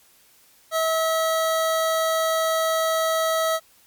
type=tone; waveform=25% pulse; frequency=646 Hz; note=E5; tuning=35 cents flat; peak=-16 dBFS; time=0.71-3.6 s; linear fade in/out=50 ms; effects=white hiss -56 dBFS RMS until 3.86 s + MP3 96 kbps